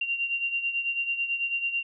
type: beating tone pair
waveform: sine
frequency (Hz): 2765 / 2774.1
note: F7 / F7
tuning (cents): -18 / -12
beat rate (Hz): 9.1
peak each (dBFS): -27 / -33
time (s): 0.01-1.83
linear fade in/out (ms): 5
effects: none